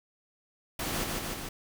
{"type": "noise with echo", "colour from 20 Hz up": "pink", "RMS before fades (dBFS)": -33, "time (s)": [0.79, 1.04], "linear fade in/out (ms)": 5, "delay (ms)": 150, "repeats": 3, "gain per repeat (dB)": -2, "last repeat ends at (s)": 1.49, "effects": []}